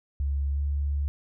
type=tone with pitch glide; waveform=sine; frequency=70 to 71.43 Hz; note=C#2 to D2; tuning=+18 to -47 cents; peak=-24 dBFS; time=0.2-1.08 s; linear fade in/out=0 ms; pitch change=+35 cents; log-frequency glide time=0.52-0.6 s; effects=none